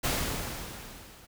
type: noise with level ramp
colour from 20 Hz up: pink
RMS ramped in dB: -27 to -53 dBFS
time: 0.03-1.27 s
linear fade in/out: 20 ms
effects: none